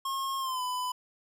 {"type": "tone with pitch glide", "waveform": "square", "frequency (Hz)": [1079, 1000.9], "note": ["C#6", "B5"], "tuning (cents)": [-47, 23], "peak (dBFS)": -31, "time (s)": [0.05, 0.92], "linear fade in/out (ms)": 5, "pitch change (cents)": -130, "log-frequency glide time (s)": [0.39, 0.62], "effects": []}